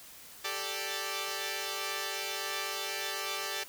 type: chord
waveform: 5% pulse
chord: G suspended second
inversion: none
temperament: equal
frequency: 392 / 440 / 587.3 Hz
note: G4 / A4 / D5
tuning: 0 / 0 / 0 cents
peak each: -27 dBFS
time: 0.44-3.64 s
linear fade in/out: 10 ms
effects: white hiss -51 dBFS RMS until 3.68 s